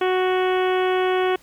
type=harmonic tone; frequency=370 Hz; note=F#4; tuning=in tune; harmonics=1 / 2 / 3 / 4 / 5 / 6 / 7 / 8 / 9; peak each=-19 / -25 / -29 / -31 / -33 / -35 / -36 / -37 / -38 dBFS; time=0.01-1.36 s; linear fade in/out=5 ms; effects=pink hiss -53 dBFS RMS until 1.42 s